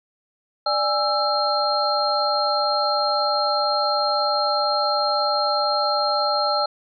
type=tone cluster; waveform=sine; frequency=591 / 825 / 1327 / 4199 Hz; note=D5 / G#5 / E6 / C8; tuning=+11 / -12 / +11 / +5 cents; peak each=-24 dBFS; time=0.66-6.66 s; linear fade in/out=5 ms; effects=none